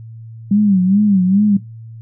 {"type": "tone with vibrato", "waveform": "sine", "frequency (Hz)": 196, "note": "G3", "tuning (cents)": 0, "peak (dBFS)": -9, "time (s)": [0.51, 1.57], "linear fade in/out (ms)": 5, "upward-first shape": "sine", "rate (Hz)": 2.4, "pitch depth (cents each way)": 130, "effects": ["noise-tail reverb RT60 0.2 s tail -18 dB re dry", "added 113 Hz sine -31 dBFS peak until 2.01 s"]}